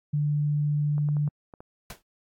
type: tone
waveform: sine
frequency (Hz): 147.6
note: D3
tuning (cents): +9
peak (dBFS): -22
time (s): 0.13-1.29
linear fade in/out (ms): 10
type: clicks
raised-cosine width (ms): 1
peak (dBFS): -30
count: 6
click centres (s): 0.981 / 1.088 / 1.168 / 1.277 / 1.538 / 1.605
type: noise with exponential decay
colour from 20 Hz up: pink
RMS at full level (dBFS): -35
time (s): 1.9-2.02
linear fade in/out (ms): 2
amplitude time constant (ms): 26
effects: AAC 64 kbps